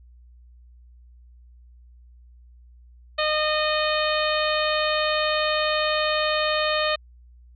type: harmonic tone with a mistuned harmonic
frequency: 612 Hz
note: D#5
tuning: 29 cents flat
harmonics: 1 / 2 / 3 / 4 / 5 / 6 / 7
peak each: -24 / -27 / -29 / -30 / -31 / -32 / -32 dBFS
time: 3.18-6.96 s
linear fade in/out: 10 ms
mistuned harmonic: 4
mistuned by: +23 cents
effects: added 60 Hz sine -47 dBFS peak until 7.55 s